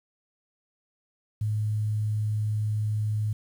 sine tone with quantisation, 106.7 Hz, G#2, 47 cents sharp, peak -24 dBFS, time 1.41-3.33 s, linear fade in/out 5 ms, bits 9, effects none

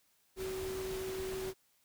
sine tone in noise, 378.2 Hz, F#4, 38 cents sharp, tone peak -37 dBFS, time 0.36-1.54 s, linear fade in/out 50 ms, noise pink, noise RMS -45 dBFS, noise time 0.36-1.54 s, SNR +5 dB, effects white hiss -72 dBFS RMS until 1.84 s

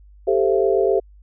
sine chord, A minor seventh, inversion third, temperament equal with one note detuned, 392 / 440 / 523.3 / 673.5 Hz, G4 / A4 / C5 / E5, 0 / 0 / 0 / +37 cents, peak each -18 / -20 / -22 / -23 dBFS, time 0.27-1 s, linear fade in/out 10 ms, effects added 50 Hz sine -44 dBFS peak until 1.22 s

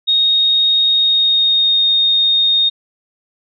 sine tone with pitch glide, 3729 to 3697 Hz, A#7 to A#7, 0 to -15 cents, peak -10 dBFS, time 0.07-2.7 s, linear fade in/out 20 ms, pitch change -15 cents, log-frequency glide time 0.91-1.87 s, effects none

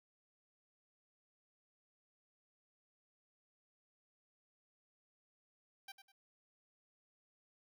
10% pulse tone with echo, 784 Hz, G5, in tune, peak -40 dBFS, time 5.88-5.92 s, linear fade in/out 5 ms, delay 100 ms, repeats 2, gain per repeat -10 dB, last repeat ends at 6.12 s, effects none

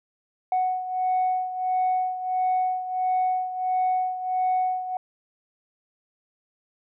sine beating tone pair, 740 / 741.5 Hz, F#5 / F#5, 0 / +4 cents, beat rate 1.5 Hz, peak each -22 / -27 dBFS, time 0.52-4.97 s, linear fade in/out 2 ms, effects tanh soft clip ceiling -17 dBFS

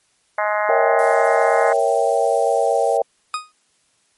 harmonic tone, 210 Hz, G#3, 19 cents sharp, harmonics 3 / 4 / 5 / 6 / 7 / 8 / 9 / 10, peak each -21 / -23 / -25 / -27 / -28 / -29 / -30 / -31 dBFS, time 0.38-1.73 s, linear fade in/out 5 ms
sine chord, A# diminished seventh, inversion none, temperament equal, 466.2 / 554.4 / 659.3 / 784 Hz, A#4 / C#5 / E5 / G5, 0 / 0 / 0 / 0 cents, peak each -20 dBFS, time 0.69-3.02 s, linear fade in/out 2 ms
violet noise, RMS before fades -33 dBFS, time 0.99-2.97 s, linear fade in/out 0 ms
40% pulse tone with exponential decay, 1244.5 Hz, D#6, in tune, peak -17 dBFS, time 3.34-3.52 s, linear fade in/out 1 ms, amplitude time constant 37 ms
effects white hiss -62 dBFS RMS until 4.17 s + MP3 48 kbps

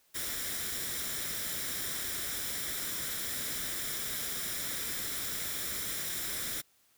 white noise with comb filter, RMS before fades -36 dBFS, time 0.14-6.62 s, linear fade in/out 20 ms, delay 0.55 ms, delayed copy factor +0.55, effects white hiss -68 dBFS RMS until 6.97 s

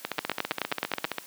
two click trains, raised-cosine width 0.3 ms, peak -9 / -12 dBFS, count 9 / 18, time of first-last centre 0.19-1.044 / 0.05-1.183 s, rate 9.37 / 15 Hz, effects white hiss -48 dBFS RMS until 1.26 s + high-pass 200 Hz 12 dB/octave

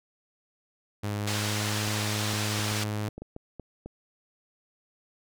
sawtooth tone with pitch glide, 103.4 to 105.57 Hz, G#2 to G#2, -7 to +29 cents, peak -25 dBFS, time 1.03-3.09 s, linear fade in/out 10 ms, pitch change +36 cents, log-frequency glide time 1.15-1.76 s
white band-pass noise, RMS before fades -33 dBFS, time 1.27-2.84 s, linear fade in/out 5 ms, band 560 to 5900 Hz, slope 12 dB/octave
clicks, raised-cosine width 2 ms, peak -26 dBFS, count 10, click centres 1.877 / 2.335 / 2.593 / 2.718 / 3.086 / 3.18 / 3.22 / 3.364 / 3.597 / 3.86 s
effects none

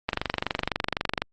click train, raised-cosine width 0.3 ms, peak -8 dBFS, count 28, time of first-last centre 0.09-1.22 s, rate 23.9 Hz, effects Opus 24 kbps

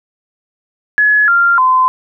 sine tone with pitch steps, 1696 / 1390 / 1027 Hz, G#6 / F6 / C6, +36 / -9 / -33 cents, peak -7 dBFS, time 0.98-1.88 s, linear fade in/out 0 ms, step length 300 ms, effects none

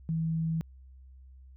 sine tone, 162.2 Hz, E3, 28 cents flat, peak -27 dBFS, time 0.09-0.61 s, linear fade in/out 0 ms, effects added 65 Hz sine -49 dBFS peak until 1.56 s

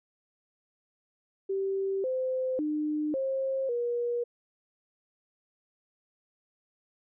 sine tone with pitch steps, 388.6 / 516 / 302.5 / 534 / 478.7 Hz, G4 / C5 / D#4 / C5 / A#4, -15 / -24 / -49 / +35 / +46 cents, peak -27 dBFS, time 1.49-4.24 s, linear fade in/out 10 ms, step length 550 ms, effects none

